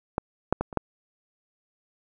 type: clicks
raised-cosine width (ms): 1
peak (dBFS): -10 / -6 / -12 / -24 / -8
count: 5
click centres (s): 0.181 / 0.526 / 0.61 / 0.728 / 0.773
effects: none